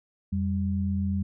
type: tone pair together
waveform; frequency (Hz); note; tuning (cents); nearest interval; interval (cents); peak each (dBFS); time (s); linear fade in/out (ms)
sine; 87.31 / 196; F2 / G3; 0 / 0; octave + major second; 1400; -27; 0.32-1.23; 10
effects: none